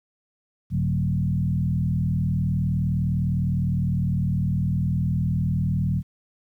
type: tone with frequency modulation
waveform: sine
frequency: 134.9 Hz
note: C#3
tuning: 47 cents flat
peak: -20 dBFS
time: 0.7-6.03 s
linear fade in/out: 50 ms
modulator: 39.7 Hz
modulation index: 1.4
effects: 10-bit